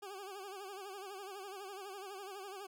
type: tone with vibrato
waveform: 20% pulse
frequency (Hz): 392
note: G4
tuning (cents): 0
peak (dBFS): -40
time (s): 0.02-2.67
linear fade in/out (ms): 10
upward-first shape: sine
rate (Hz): 12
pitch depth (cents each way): 93
effects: none